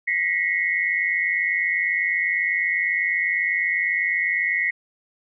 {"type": "tone cluster", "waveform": "sine", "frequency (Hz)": [1902, 2002, 2174], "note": ["A#6", "B6", "C#7"], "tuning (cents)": [34, 23, -34], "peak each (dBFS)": -24, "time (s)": [0.07, 4.71], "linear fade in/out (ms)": 10, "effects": []}